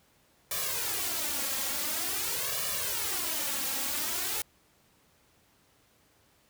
white noise with flanger, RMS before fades -32 dBFS, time 0.51-4.42 s, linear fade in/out 2 ms, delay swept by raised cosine 1.7 to 3.7 ms, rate 0.47 Hz, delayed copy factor +0.95, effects pink hiss -65 dBFS RMS until 6.49 s + high-pass 60 Hz 12 dB/octave

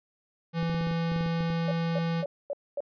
square tone, 166.6 Hz, E3, 19 cents sharp, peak -27 dBFS, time 0.53-2.25 s, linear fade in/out 50 ms
clicks, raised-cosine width 3 ms, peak -26 dBFS, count 12, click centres 0.629 / 0.697 / 0.745 / 0.811 / 0.871 / 0.912 / 1.118 / 1.162 / 1.209 / 1.262 / 1.407 / 1.502 s
sine tone bursts, 569 Hz, C#5, 45 cents sharp, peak -28 dBFS, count 5, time 1.68-2.805 s, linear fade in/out 2 ms, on 33 ms, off 240 ms
effects resampled to 11025 Hz

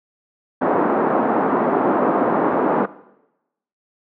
pink band-pass noise, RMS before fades -18 dBFS, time 0.61-2.86 s, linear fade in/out 10 ms, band 230 to 1200 Hz, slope 24 dB/octave, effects noise-tail reverb RT60 0.9 s tail -18 dB re dry

